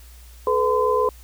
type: tone cluster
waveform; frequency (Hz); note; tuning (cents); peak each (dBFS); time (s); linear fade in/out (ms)
sine; 430.9 / 498.5 / 1021; A4 / B4 / C6; -36 / +16 / -43; -21; 0.47-1.09; 2
effects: added 60 Hz sine -42 dBFS peak until 1.23 s + white hiss -51 dBFS RMS until 1.23 s